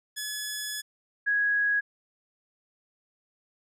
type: tone pair in turn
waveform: 10% pulse / sine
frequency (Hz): 1704 / 1660.3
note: G#6 / G#6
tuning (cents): +44 / -1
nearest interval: unison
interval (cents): 45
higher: first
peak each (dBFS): -23 / -22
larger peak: second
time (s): 0.16-0.82 / 1.26-1.81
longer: first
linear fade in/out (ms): 20
effects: none